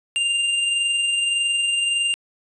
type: tone with amplitude modulation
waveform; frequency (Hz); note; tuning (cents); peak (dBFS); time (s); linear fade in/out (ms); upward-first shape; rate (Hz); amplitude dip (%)
square; 2794; F7; 0; -18; 0.16-2.14; 0; sine; 21.7; 30
effects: resampled to 24000 Hz + 10-bit